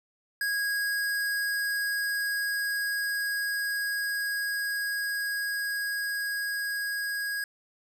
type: tone with level ramp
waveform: square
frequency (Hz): 1647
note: G#6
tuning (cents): -15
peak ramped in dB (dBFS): -27 to -30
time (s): 0.41-7.44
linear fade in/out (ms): 2
effects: none